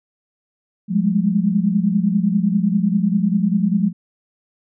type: tone cluster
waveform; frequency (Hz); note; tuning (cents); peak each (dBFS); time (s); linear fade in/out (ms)
sine; 176.8 / 201.8 / 211.9; F3 / G#3 / G#3; +22 / -49 / +35; -19; 0.88-3.93; 50
effects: none